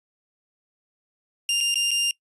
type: tone with dropouts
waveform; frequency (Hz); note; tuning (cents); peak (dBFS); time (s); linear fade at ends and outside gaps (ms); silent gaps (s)
sawtooth; 2799; F7; +3; -17; 1.49-2.11; 1; 1.605-1.609 / 1.743-1.756 / 1.908-1.914
effects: noise-tail reverb RT60 0.1 s tail -23 dB re dry + resampled to 24000 Hz